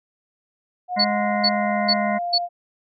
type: tone with pitch glide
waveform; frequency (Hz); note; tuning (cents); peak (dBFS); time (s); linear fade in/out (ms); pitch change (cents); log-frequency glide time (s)
sine; 723 to 699.2; F#5 to F5; -40 to +2; -23; 0.88-2.49; 50; -58; 1.12-2.04
type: harmonic tone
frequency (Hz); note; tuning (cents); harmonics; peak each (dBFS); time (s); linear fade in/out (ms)
207.7; G#3; 0; 1 / 3 / 5 / 7 / 9 / 10; -24 / -26 / -30 / -34 / -33 / -31; 0.96-2.19; 20
type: tone bursts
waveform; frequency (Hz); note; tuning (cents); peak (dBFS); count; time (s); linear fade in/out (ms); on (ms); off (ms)
sine; 4435; C#8; 0; -15; 4; 0.99-2.384; 10; 56; 390
effects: none